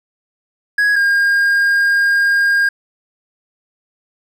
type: tone pair in turn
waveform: triangle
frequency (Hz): 1663 / 1615.7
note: G#6 / G#6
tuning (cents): +2 / -48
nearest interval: unison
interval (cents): 50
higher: first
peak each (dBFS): -9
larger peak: neither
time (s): 0.78-0.96 / 0.96-2.69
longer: second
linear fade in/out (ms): 5
effects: none